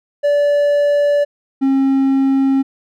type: tone pair in turn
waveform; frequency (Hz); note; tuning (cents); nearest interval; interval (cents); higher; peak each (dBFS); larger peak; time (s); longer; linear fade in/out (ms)
triangle; 579 / 269.8; D5 / C#4; -25 / -47; octave + minor second; 1322; first; -9; neither; 0.23-1.25 / 1.61-2.63; neither; 20
effects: none